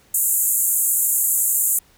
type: band-pass noise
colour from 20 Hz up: white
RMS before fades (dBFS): -19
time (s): 0.14-1.79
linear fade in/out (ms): 5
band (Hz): 6900 to 15000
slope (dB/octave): 96
effects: pink hiss -55 dBFS RMS until 1.97 s